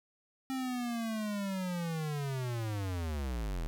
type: linear sweep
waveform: square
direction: down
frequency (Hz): 266.4 to 36.97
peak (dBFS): -34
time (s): 0.5-3.67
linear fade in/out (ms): 0
effects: none